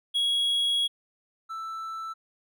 triangle tone pair in turn, 3322 / 1323.7 Hz, G#7 / E6, 0 / +7 cents, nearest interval octave + major third, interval 1593 cents, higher first, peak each -21 / -31 dBFS, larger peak first, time 0.14-0.88 / 1.49-2.14 s, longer first, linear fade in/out 20 ms, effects none

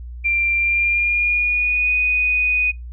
sine tone with pitch glide, 2370 to 2485 Hz, D7 to D#7, +15 to -3 cents, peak -15 dBFS, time 0.24-2.72 s, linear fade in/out 20 ms, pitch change +82 cents, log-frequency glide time 0.55-1.94 s, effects noise-tail reverb RT60 0.2 s tail -25 dB re dry + added 60 Hz sine -30 dBFS peak until 2.92 s

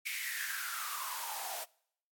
white noise with high-pass filter sweep, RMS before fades -39 dBFS, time 0.05-1.65 s, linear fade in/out 20 ms, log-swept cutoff 2300 to 670 Hz, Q 8.4, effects noise-tail reverb RT60 0.7 s tail -25 dB re dry + AAC 64 kbps

